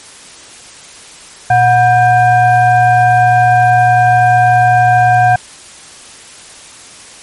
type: tone with frequency modulation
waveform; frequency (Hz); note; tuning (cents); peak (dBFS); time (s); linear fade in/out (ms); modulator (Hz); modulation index
sine; 730; F#5; -24; -5; 1.5-5.36; 5; 849; 0.74
effects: white hiss -35 dBFS RMS until 7.22 s + MP3 48 kbps